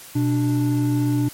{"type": "tone pair together", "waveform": "triangle", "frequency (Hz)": [123.47, 293.8], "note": ["B2", "D4"], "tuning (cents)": [0, 1], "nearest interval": "octave + minor third", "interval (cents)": 1501, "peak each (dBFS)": -18, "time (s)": [0.15, 1.29], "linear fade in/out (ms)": 10, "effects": ["white hiss -41 dBFS RMS until 1.33 s", "MP3 64 kbps"]}